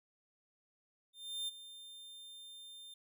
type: tone with ADSR envelope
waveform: 45% pulse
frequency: 3600 Hz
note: A7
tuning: 39 cents sharp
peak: -36 dBFS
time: 1.13-2.94 s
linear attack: 350 ms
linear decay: 20 ms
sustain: -14 dB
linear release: 4 ms
effects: none